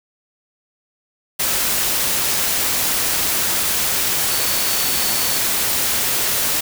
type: tone in noise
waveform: sine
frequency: 4461 Hz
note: C#8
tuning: 10 cents sharp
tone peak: -28 dBFS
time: 4.3-5.38 s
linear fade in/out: 10 ms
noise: white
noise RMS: -19 dBFS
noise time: 1.39-6.61 s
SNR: -12 dB
effects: none